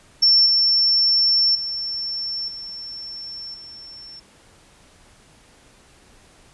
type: tone with level steps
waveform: sine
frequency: 5410 Hz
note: E8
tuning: 44 cents sharp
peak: -11 / -14 / -24 / -31 / -37 dBFS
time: 0.22-4.2 s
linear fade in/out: 10 ms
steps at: 0.46 / 1.55 / 2.48 / 3.54 s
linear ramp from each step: 2 ms
effects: pink hiss -52 dBFS RMS until 6.53 s + resampled to 24000 Hz